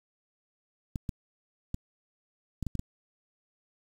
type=clicks; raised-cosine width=5 ms; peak=-20 dBFS; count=7; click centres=0.958 / 1.092 / 1.744 / 2.627 / 2.667 / 2.753 / 2.794 s; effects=8-bit